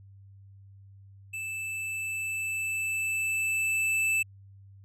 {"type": "tone with level ramp", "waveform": "square", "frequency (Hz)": 2637, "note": "E7", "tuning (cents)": 0, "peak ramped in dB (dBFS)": [-34, -24], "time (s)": [1.33, 4.23], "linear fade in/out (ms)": 10, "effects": ["added 98 Hz sine -49 dBFS peak until 4.84 s", "low-pass 12000 Hz 12 dB/octave"]}